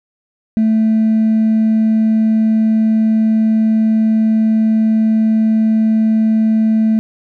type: tone with hard clipping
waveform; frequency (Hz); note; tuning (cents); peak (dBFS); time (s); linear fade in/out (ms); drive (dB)
triangle; 220; A3; 0; -9; 0.57-6.99; 0; 2
effects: none